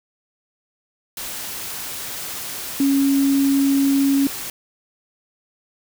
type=tone in noise; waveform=sine; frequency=275.9 Hz; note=C#4; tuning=8 cents flat; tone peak=-14 dBFS; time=2.8-4.27 s; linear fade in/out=2 ms; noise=white; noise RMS=-30 dBFS; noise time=1.17-4.5 s; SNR=+13 dB; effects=none